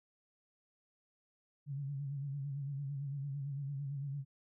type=tone with vibrato; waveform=sine; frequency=140 Hz; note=C#3; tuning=18 cents sharp; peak=-37 dBFS; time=1.66-4.25 s; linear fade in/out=50 ms; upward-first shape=sine; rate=8.9 Hz; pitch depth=65 cents each way; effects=none